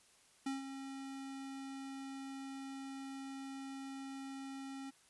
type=tone with ADSR envelope; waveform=square; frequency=270.7 Hz; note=C#4; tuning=41 cents flat; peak=-36 dBFS; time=0.46-4.91 s; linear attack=6 ms; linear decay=150 ms; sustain=-9 dB; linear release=18 ms; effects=white hiss -67 dBFS RMS until 5.09 s + resampled to 24000 Hz